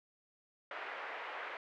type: band-pass noise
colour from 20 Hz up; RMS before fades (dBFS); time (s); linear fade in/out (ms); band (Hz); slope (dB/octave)
white; -44; 0.71-1.57; 2; 440 to 2200; 24
effects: none